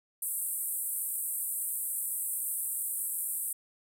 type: band-pass noise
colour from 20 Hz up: pink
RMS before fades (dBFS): -34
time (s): 0.22-3.53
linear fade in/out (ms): 5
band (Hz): 8200 to 15000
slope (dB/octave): 96
effects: none